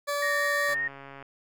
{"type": "tone", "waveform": "20% pulse", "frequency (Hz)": 576, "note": "D5", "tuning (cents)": -34, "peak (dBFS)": -22, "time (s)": [0.07, 0.75], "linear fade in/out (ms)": 20}
{"type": "tone with vibrato", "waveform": "sine", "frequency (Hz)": 1842, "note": "A#6", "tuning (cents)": -21, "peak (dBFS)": -26, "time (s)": [0.22, 0.88], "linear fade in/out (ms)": 5, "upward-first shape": "sine", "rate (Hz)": 5.3, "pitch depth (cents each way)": 17}
{"type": "click train", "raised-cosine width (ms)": 0.5, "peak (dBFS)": -29, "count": 75, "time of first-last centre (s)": [0.69, 1.226], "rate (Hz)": 138}
{"effects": []}